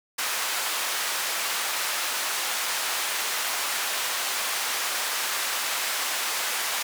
pink band-pass noise, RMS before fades -28 dBFS, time 0.18-6.83 s, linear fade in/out 10 ms, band 1000 to 16000 Hz, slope 12 dB/octave, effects none

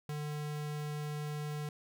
square tone, 149.3 Hz, D3, 29 cents sharp, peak -37 dBFS, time 0.09-1.69 s, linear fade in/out 2 ms, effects none

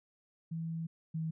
sine tone pair in turn, 163.9 / 160.53 Hz, E3 / E3, -10 / -46 cents, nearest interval unison, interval 36 cents, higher first, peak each -35 / -33 dBFS, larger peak second, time 0.51-0.87 / 1.14-1.31 s, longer first, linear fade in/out 10 ms, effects none

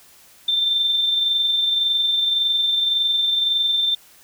sine tone with amplitude modulation, 3571 Hz, A7, 25 cents sharp, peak -15 dBFS, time 0.48-3.95 s, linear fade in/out 5 ms, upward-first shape sine, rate 21.8 Hz, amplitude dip 35%, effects white hiss -50 dBFS RMS until 4.23 s

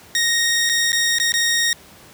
15% pulse tone with dropouts, 1864.7 Hz, A#6, in tune, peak -10 dBFS, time 0.15-1.73 s, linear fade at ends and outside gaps 1 ms, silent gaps 0.692-0.696 / 0.92-0.929 / 1.185-1.199 / 1.321-1.339 s, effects pink hiss -45 dBFS RMS until 2.13 s + high-pass 80 Hz 12 dB/octave

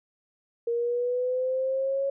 sine linear sweep, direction up, 466.2 to 553 Hz, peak -24 dBFS, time 0.67-2.1 s, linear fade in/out 5 ms, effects none

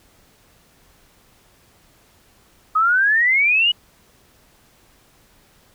sine exponential sweep, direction up, 1244.5 to 2960 Hz, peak -13 dBFS, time 2.75-3.72 s, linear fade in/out 10 ms, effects pink hiss -55 dBFS RMS until 5.74 s

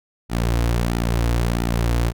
sawtooth tone with flanger, 58.27 Hz, A#1, in tune, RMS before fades -20 dBFS, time 0.29-2.13 s, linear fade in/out 50 ms, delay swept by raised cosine 1.8 to 5.2 ms, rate 1.5 Hz, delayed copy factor -0.6, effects none

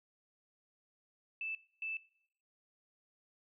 sine tone bursts at uneven times, 2637 Hz, E7, in tune, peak -37 dBFS, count 2, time 1.41-1.55 / 1.82-1.97 s, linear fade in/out 2 ms, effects noise-tail reverb RT60 0.7 s tail -21 dB re dry

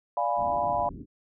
sine chord, D diminished seventh, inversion none, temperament equal, 587.3 / 698.5 / 830.6 / 987.8 Hz, D5 / F5 / Ab5 / Cb6, 0 / 0 / 0 / 0 cents, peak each -31 / -28 / -30 / -29 dBFS, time 0.17-0.89 s, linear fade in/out 2 ms
white low-pass noise, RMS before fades -41 dBFS, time 0.36-1.06 s, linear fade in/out 50 ms, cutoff 350 Hz, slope 48 dB/octave
effects none

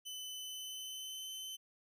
sawtooth tone with pitch glide, 3020 to 3059 Hz, F#7 to G7, +35 to -43 cents, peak -40 dBFS, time 0.05-1.57 s, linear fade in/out 20 ms, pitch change +22 cents, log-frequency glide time 0.34-1.29 s, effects none

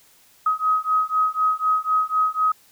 sine beating tone pair, 1263 / 1267 Hz, D#6 / D#6, +26 / +31 cents, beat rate 4 Hz, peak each -21 dBFS, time 0.46-2.52 s, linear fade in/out 5 ms, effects white hiss -55 dBFS RMS until 2.71 s

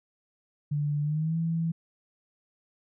sine tone with pitch glide, 146.83 to 164.81 Hz, D3 to E3, 0 to 0 cents, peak -25 dBFS, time 0.71-1.72 s, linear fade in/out 10 ms, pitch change +200 cents, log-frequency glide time 1.02-1.37 s, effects none

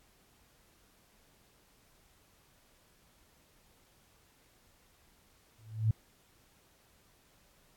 sine tone with exponential growth, 110 Hz, A2, in tune, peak -21 dBFS, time 5.58-5.91 s, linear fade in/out 5 ms, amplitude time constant 70 ms, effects pink hiss -66 dBFS RMS until 7.76 s + AAC 64 kbps

